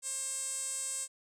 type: tone with band-pass filter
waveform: sawtooth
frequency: 535 Hz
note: C5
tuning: 38 cents sharp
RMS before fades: -37 dBFS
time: 0.02-1.08 s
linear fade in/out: 50 ms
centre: 8100 Hz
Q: 9.6
effects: none